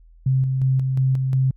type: tone with tremolo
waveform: sine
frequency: 131.8 Hz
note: C3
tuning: 13 cents sharp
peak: -15 dBFS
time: 0.26-1.51 s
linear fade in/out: 5 ms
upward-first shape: square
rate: 2.8 Hz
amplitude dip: 35%
effects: added 41 Hz sine -46 dBFS peak until 1.56 s